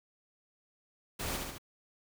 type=noise with echo; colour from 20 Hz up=pink; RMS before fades=-37 dBFS; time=1.19-1.37 s; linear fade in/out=10 ms; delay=71 ms; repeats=3; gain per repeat=-3 dB; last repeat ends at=1.583 s; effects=none